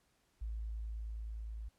sine tone with level ramp, 54.8 Hz, A1, 6 cents flat, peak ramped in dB -37 to -41 dBFS, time 0.41-1.69 s, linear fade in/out 10 ms, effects pink hiss -75 dBFS RMS until 1.78 s + low-pass 12000 Hz 12 dB/octave

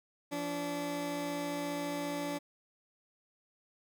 20% pulse tone pair together, 171.78 / 288.9 Hz, F3 / D4, -28 / -28 cents, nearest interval major sixth, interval 900 cents, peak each -38 / -30 dBFS, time 0.31-2.39 s, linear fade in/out 20 ms, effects none

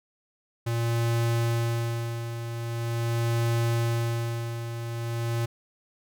square tone with tremolo, 116.6 Hz, A#2, 1 cent sharp, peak -23 dBFS, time 0.66-5.46 s, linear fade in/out 10 ms, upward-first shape sine, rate 0.43 Hz, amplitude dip 65%, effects none

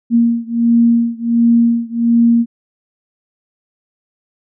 sine beating tone pair, 233.1 / 234.5 Hz, A#3 / A#3, 0 / +11 cents, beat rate 1.4 Hz, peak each -12 / -13 dBFS, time 0.1-2.46 s, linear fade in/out 50 ms, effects none

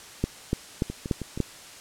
two click trains, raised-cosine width 3 ms, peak -19 / -10 dBFS, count 4 / 5, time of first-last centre 0.9-1.375 / 0.24-1.403 s, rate 6.31 / 3.44 Hz, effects white hiss -45 dBFS RMS until 1.8 s + low-pass 9000 Hz 12 dB/octave

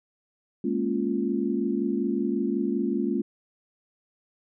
sine chord, Bb minor seventh, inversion third, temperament equal, 207.7 / 233.1 / 277.2 / 349.2 Hz, Ab3 / Bb3 / Db4 / F4, 0 / 0 / 0 / 0 cents, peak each -29 dBFS, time 0.64-3.22 s, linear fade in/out 5 ms, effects none

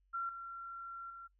sine tone with level steps, 1367 Hz, F6, 37 cents flat, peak -35 / -43 / -47 dBFS, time 0.13-1.28 s, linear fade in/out 20 ms, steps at 0.29 / 1.1 s, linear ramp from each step 2 ms, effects noise-tail reverb RT60 0.1 s tail -23 dB re dry + added 47 Hz sine -70 dBFS peak until 1.39 s

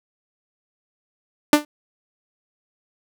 sawtooth tone with exponential decay, 297 Hz, D4, 20 cents sharp, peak -3 dBFS, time 1.53-1.65 s, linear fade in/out 2 ms, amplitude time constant 26 ms, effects none

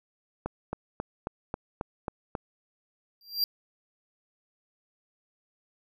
click train, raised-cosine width 1 ms, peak -17 dBFS, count 8, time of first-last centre 0.46-2.352 s, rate 3.7 Hz
square tone with exponential growth, 4743 Hz, D8, 16 cents sharp, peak -21 dBFS, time 3.21-3.44 s, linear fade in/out 1 ms, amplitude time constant 49 ms
effects none

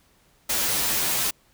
white noise with comb filter, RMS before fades -24 dBFS, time 0.49-1.31 s, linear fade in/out 10 ms, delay 11 ms, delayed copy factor -0.95, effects pink hiss -61 dBFS RMS until 1.53 s

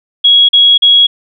sine tone bursts, 3322 Hz, G#7, in tune, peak -3 dBFS, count 3, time 0.24-1.07 s, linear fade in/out 10 ms, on 250 ms, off 40 ms, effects none

